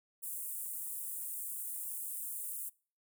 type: high-pass noise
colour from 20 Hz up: pink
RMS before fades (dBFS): -41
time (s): 0.22-2.7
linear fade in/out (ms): 20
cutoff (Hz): 8500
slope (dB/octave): 48
effects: noise-tail reverb RT60 0.4 s tail -24 dB re dry